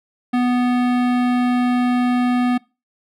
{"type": "tone with hard clipping", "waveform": "sine", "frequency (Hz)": 246.9, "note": "B3", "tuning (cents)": 0, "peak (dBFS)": -17, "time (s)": [0.33, 2.58], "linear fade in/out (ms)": 10, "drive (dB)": 18, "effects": ["noise-tail reverb RT60 0.3 s tail -24 dB re dry"]}